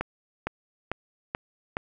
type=accelerating click train; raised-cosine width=0.5 ms; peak=-13 dBFS; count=5; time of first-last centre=0.01-1.769 s; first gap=460 ms; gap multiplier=0.97; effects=none